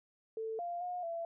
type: tone with pitch steps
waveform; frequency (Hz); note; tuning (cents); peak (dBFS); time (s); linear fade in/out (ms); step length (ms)
sine; 444.3 / 695 / 717 / 672; A4 / F5 / F5 / E5; +17 / -9 / +45 / +33; -36; 0.37-1.25; 2; 220
effects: none